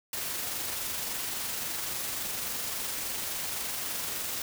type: noise with amplitude modulation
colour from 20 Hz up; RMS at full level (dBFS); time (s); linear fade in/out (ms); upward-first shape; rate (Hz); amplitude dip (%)
white; -33; 0.13-4.42; 2; sine; 23.6; 25
effects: none